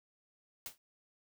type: noise with exponential decay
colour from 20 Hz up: white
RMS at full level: -39 dBFS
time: 0.66-0.78 s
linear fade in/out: 1 ms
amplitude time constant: 25 ms
effects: none